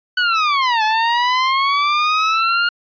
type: linear two-way sweep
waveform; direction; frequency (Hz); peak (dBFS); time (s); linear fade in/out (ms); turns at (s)
sawtooth; down then up; 1500 to 855 to 1421; -10; 0.17-2.69; 5; 0.83
effects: resampled to 11025 Hz